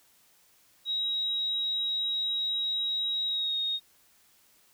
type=tone with pitch glide; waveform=sine; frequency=3826 to 3728 Hz; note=A#7 to A#7; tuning=+44 to -1 cents; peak=-27 dBFS; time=0.85-3.8 s; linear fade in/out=50 ms; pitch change=-45 cents; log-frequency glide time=3.26-3.57 s; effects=white hiss -63 dBFS RMS until 4.73 s